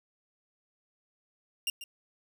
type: tone with echo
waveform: sawtooth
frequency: 2794 Hz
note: F7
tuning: in tune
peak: -25 dBFS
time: 1.67-1.7 s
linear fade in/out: 2 ms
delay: 140 ms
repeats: 1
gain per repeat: -12 dB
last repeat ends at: 1.84 s
effects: 11-bit